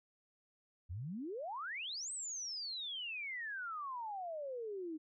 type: exponential two-way sweep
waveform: sine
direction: up then down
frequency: 78.3 to 8372 to 303.6 Hz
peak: -40 dBFS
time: 0.89-4.98 s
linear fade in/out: 20 ms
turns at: 2.12 s
effects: none